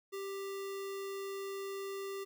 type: tone with sample-and-hold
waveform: sine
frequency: 392 Hz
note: G4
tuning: in tune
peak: -38 dBFS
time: 0.12-2.25 s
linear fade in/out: 20 ms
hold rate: 1575 Hz
effects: none